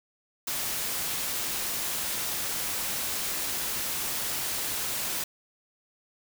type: noise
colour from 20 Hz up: white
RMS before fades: -31 dBFS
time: 0.47-5.24 s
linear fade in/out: 5 ms
effects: none